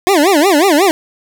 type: tone with vibrato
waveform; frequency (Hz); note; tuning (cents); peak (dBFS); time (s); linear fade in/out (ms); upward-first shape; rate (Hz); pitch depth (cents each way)
25% pulse; 339.7; F4; -48; -4; 0.07-0.91; 0; sine; 5.5; 300
effects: none